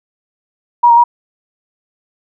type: tone with pitch steps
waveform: sine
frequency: 957 / 936 / 955 Hz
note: A#5 / A#5 / A#5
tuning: +45 / +7 / +42 cents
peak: -4 dBFS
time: 0.83-1.04 s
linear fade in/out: 10 ms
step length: 70 ms
effects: none